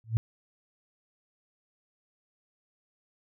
sine tone with exponential growth, 112.6 Hz, A2, 40 cents sharp, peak -18 dBFS, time 0.04-0.17 s, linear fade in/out 0 ms, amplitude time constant 27 ms, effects none

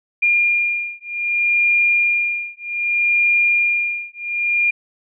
sine beating tone pair, 2409 / 2409.64 Hz, D7 / D7, +43 / +44 cents, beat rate 0.64 Hz, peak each -18 / -18 dBFS, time 0.22-4.71 s, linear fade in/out 10 ms, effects none

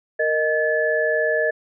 sine tone cluster, 463.5 / 620 / 1726 Hz, A#4 / D#5 / A6, -10 / -6 / -34 cents, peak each -23 / -21 / -22 dBFS, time 0.19-1.51 s, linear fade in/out 10 ms, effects none

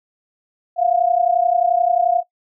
sine tone pair together, 687 / 718.4 Hz, F5 / F5, -29 / +49 cents, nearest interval minor second, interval 78 cents, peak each -17 dBFS, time 0.76-2.23 s, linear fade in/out 50 ms, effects noise-tail reverb RT60 0.1 s tail -17 dB re dry

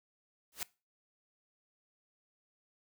white noise with exponential growth, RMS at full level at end -33 dBFS, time 0.52-0.63 s, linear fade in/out 2 ms, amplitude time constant 23 ms, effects noise-tail reverb RT60 0.3 s tail -22 dB re dry

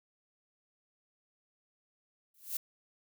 violet noise with exponential growth, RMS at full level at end -31 dBFS, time 2.34-2.57 s, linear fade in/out 5 ms, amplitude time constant 49 ms, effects none

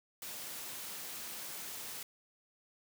white high-pass noise, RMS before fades -44 dBFS, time 0.22-2.03 s, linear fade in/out 2 ms, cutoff 110 Hz, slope 12 dB/octave, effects none

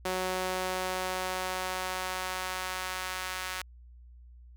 sawtooth tone with high-pass filter sweep, 185 Hz, F#3, in tune, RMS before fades -34 dBFS, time 0.05-3.62 s, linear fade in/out 5 ms, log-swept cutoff 440 to 1400 Hz, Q 0.96, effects added 60 Hz sine -49 dBFS peak until 4.56 s

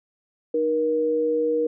sine tone pair together, 307.9 / 475.3 Hz, D#4 / A#4, -18 / +34 cents, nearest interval minor sixth, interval 752 cents, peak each -27 / -20 dBFS, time 0.54-1.67 s, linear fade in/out 5 ms, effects none

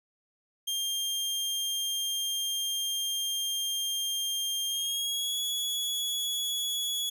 sawtooth tone with pitch glide, 3200 to 3373 Hz, G7 to G#7, +35 to +26 cents, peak -26 dBFS, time 0.67-7.1 s, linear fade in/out 10 ms, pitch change +91 cents, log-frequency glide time 4.67-5.39 s, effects none

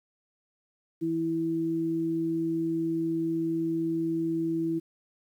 sine tone pair together, 163.9 / 328.1 Hz, E3 / E4, -10 / -8 cents, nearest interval octave, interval 1202 cents, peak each -35 / -26 dBFS, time 1.01-4.8 s, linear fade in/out 20 ms, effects 10-bit

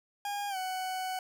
40% pulse tone with pitch glide, 814 to 746.4 Hz, G#5 to F#5, -35 to +15 cents, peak -32 dBFS, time 0.25-1.19 s, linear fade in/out 2 ms, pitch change -150 cents, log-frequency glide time 0.49-0.57 s, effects none

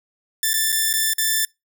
5% pulse tone with dropouts, 1767 Hz, A6, 7 cents sharp, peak -7 dBFS, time 0.43-1.45 s, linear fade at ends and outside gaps 2 ms, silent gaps 0.533-0.539 / 0.721-0.725 / 0.93-0.937 / 1.135-1.182 s, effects noise-tail reverb RT60 0.2 s tail -25 dB re dry

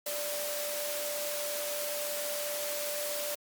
sine tone in noise, 587.3 Hz, D5, in tune, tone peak -36 dBFS, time 0.06-3.35 s, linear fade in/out 5 ms, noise white, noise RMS -36 dBFS, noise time 0.06-3.35 s, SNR -3 dB, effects high-pass 300 Hz 12 dB/octave + Opus 48 kbps

